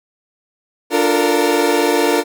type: chord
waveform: 30% pulse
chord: Bb major seventh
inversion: first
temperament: equal with one note detuned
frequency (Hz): 293.7 / 349.2 / 446.1 / 466.2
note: D4 / F4 / A4 / Bb4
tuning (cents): 0 / 0 / +24 / 0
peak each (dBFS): -16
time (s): 0.9-2.24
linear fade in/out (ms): 50
effects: none